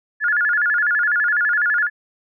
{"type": "tone with vibrato", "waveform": "sine", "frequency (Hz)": 1565, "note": "G6", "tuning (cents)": -3, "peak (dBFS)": -15, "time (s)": [0.2, 1.9], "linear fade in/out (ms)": 50, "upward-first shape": "square", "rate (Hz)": 12, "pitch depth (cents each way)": 160, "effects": []}